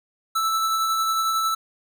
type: tone with tremolo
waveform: square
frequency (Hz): 1318.5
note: E6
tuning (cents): 0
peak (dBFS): -20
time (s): 0.35-1.55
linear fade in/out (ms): 10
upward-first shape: sine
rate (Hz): 11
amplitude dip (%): 25
effects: none